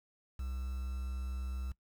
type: tone with quantisation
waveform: triangle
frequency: 64.3 Hz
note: C2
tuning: 30 cents flat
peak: -34 dBFS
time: 0.39-1.72 s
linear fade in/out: 5 ms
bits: 9
effects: noise-tail reverb RT60 0.1 s tail -20 dB re dry